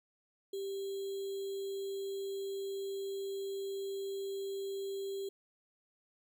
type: tone with sample-and-hold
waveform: sine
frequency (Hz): 392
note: G4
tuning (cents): 0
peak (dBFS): -36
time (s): 0.53-5.29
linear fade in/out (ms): 5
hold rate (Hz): 3675
effects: none